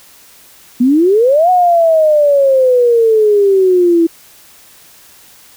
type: exponential two-way sweep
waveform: sine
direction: up then down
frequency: 236.3 to 738 to 328.2 Hz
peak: -6 dBFS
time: 0.8-4.07 s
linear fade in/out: 10 ms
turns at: 1.5 s
effects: white hiss -42 dBFS RMS until 5.56 s